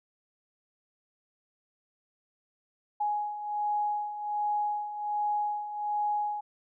sine beating tone pair, 833 / 834.3 Hz, G#5 / G#5, +5 / +8 cents, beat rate 1.3 Hz, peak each -35 / -29 dBFS, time 3-6.41 s, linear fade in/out 10 ms, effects none

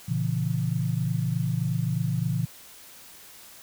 sine chord, A# diminished, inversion none, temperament just, 116.54 / 139.85 / 167.82 Hz, A#2 / C#3 / E3, 0 / +16 / +31 cents, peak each -28 dBFS, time 0.08-2.46 s, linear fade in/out 10 ms, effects white hiss -48 dBFS RMS until 3.62 s

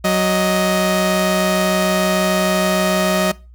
sawtooth tone pair together, 185.77 / 624 Hz, F#3 / D#5, +7 / +5 cents, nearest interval octave + major sixth, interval 2098 cents, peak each -13 dBFS, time 0.04-3.32 s, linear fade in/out 10 ms, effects noise-tail reverb RT60 0.3 s tail -22 dB re dry + added 60 Hz sine -39 dBFS peak until 3.54 s

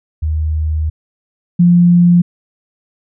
sine tone pair in turn, 77.78 / 174.61 Hz, D#2 / F3, 0 / 0 cents, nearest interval octave + major second, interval 1400 cents, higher second, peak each -13 / -5 dBFS, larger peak second, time 0.22-0.9 / 1.59-2.22 s, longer first, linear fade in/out 10 ms, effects none

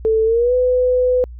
sine tone with pitch glide, 442.1 to 502 Hz, A4 to B4, +8 to +28 cents, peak -12 dBFS, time 0.05-1.24 s, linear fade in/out 0 ms, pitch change +220 cents, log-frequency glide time 0.25-0.54 s, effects added 60 Hz sine -31 dBFS peak until 1.39 s

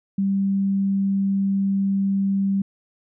sine tone, 196 Hz, G3, in tune, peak -18 dBFS, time 0.18-2.62 s, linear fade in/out 5 ms, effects none

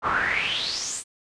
brown noise with band-pass filter sweep, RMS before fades -26 dBFS, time 0.02-1.04 s, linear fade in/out 50 ms, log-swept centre 1100 to 8900 Hz, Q 6.3, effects resampled to 22050 Hz

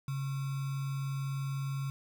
sine tone with sample-and-hold, 136.9 Hz, C#3, 21 cents flat, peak -32 dBFS, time 0.08-1.9 s, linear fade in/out 2 ms, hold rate 1225 Hz, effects none

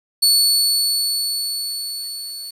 sawtooth tone with level ramp, 4435 Hz, C#8, in tune, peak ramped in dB -8 to -27 dBFS, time 0.22-2.51 s, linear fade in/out 10 ms, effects resampled to 32000 Hz + 8-bit

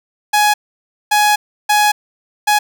sawtooth tone bursts at uneven times, 837 Hz, G#5, 13 cents sharp, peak -6 dBFS, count 4, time 0.33-0.54 / 1.11-1.36 / 1.69-1.92 / 2.47-2.59 s, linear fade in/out 10 ms, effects none

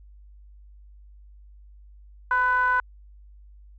triangle ring-modulated tone, 245.4 Hz, B3, 11 cents flat, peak -14 dBFS, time 2.31-2.8 s, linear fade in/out 2 ms, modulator 1250 Hz, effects added 50 Hz sine -46 dBFS peak until 3.78 s

